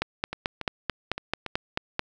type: two click trains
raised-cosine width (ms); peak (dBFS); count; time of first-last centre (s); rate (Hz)
0.3; -9 / -16; 10 / 5; 0.02-1.994 / 0.33-1.463; 4.56 / 3.53
effects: none